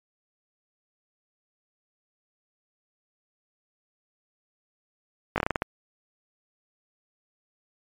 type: slowing click train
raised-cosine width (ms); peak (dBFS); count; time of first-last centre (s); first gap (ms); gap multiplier
0.5; -9; 8; 5.36-5.621; 19; 1.22
effects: MP3 96 kbps